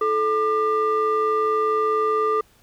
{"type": "ring-modulated tone", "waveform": "triangle", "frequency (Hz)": 381.9, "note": "G4", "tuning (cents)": -45, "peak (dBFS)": -13, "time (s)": [0.01, 2.41], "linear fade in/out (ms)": 5, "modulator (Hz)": 816, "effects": ["pink hiss -57 dBFS RMS until 2.62 s"]}